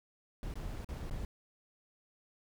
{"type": "noise with dropouts", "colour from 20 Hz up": "brown", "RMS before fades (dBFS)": -40, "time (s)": [0.43, 1.25], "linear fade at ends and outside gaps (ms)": 1, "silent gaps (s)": [[0.54, 0.555], [0.846, 0.888], [1.098, 1.109]], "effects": []}